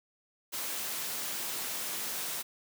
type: high-pass noise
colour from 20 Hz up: white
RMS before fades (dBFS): -36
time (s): 0.52-2.43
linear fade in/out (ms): 20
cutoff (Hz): 160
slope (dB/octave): 12
effects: none